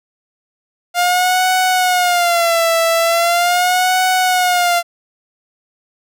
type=tone with vibrato; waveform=sawtooth; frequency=701 Hz; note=F5; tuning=6 cents sharp; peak=-8 dBFS; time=0.94-4.83 s; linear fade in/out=50 ms; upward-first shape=sine; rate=0.4 Hz; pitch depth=100 cents each way; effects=none